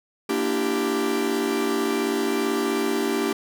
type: chord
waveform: 45% pulse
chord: E half-diminished seventh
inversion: second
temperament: equal with one note detuned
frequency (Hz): 233.1 / 293.7 / 336.4 / 392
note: Bb3 / D4 / E4 / G4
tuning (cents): 0 / 0 / +35 / 0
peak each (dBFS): -29 / -27 / -30 / -25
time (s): 0.29-3.33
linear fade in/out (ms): 5
effects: none